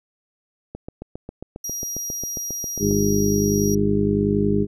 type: click train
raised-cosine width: 2 ms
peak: -19 dBFS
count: 17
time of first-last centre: 0.75-2.912 s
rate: 7.4 Hz
type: tone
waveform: 35% pulse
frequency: 5720 Hz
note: F8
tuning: 41 cents sharp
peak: -24 dBFS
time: 1.64-3.75 s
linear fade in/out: 5 ms
type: harmonic tone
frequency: 50.7 Hz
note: G#1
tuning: 41 cents flat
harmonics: 1 / 2 / 3 / 4 / 6 / 7 / 8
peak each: -31 / -26 / -28 / -21 / -24 / -32 / -22 dBFS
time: 2.79-4.67 s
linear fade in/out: 50 ms
effects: none